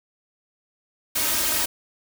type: noise with comb filter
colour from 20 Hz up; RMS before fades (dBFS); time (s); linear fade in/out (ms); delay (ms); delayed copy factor
white; -23; 1.15-1.66; 10; 3.2; +0.95
effects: none

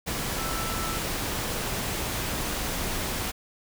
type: tone in noise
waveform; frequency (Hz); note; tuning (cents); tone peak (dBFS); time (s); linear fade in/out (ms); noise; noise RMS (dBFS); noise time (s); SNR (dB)
sine; 1326; E6; +10; -35; 0.37-0.99; 20; pink; -30; 0.06-3.32; -8
effects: none

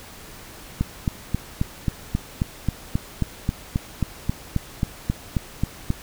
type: click train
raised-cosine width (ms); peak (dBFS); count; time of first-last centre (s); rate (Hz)
5; -8; 20; 0.81-5.904; 3.73
effects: pink hiss -42 dBFS RMS until 6.02 s

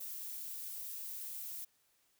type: noise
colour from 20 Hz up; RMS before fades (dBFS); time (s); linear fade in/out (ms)
violet; -44; 0-1.65; 10
effects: white hiss -74 dBFS RMS until 2.19 s

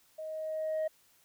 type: tone with level ramp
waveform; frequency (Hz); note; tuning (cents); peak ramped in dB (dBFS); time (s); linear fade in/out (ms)
sine; 628; D#5; +16; -38 to -26; 0.18-0.88; 10
effects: tanh soft clip ceiling -28 dBFS + white hiss -66 dBFS RMS until 1.24 s

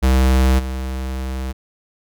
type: tone with level steps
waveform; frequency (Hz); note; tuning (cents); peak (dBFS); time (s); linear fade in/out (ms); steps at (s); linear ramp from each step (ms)
square; 65.1; C2; -8; -12 / -23; 0.02-1.53; 20; 0.58; 20
effects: none

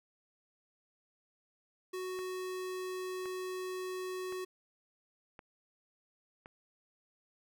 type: tone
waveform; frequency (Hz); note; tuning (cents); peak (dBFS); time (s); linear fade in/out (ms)
square; 370; F#4; 0; -38; 1.93-4.45; 10
type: click train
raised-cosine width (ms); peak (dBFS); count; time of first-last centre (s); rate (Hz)
0.5; -34; 5; 2.19-6.459; 0.937
effects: none

